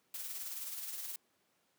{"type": "noise with tremolo", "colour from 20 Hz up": "blue", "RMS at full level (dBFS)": -41, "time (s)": [0.14, 1.16], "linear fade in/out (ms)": 2, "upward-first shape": "sine", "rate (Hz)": 19, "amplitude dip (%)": 40, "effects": ["pink hiss -75 dBFS RMS until 1.78 s", "high-pass 200 Hz 12 dB/octave"]}